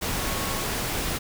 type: tone in noise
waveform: sine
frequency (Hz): 1100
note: C#6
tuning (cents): -14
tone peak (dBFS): -38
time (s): 0.18-0.66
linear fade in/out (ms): 20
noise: pink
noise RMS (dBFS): -28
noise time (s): 0.01-1.19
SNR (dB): -13
effects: none